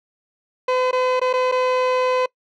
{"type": "tone with dropouts", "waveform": "30% pulse", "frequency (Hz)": 508, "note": "B4", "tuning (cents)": 49, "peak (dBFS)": -14, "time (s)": [0.68, 2.26], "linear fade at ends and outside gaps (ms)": 5, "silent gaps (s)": [[0.912, 0.928], [1.197, 1.214], [1.33, 1.336], [1.516, 1.521]], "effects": ["noise-tail reverb RT60 0.1 s tail -23 dB re dry", "low-pass 3000 Hz 12 dB/octave"]}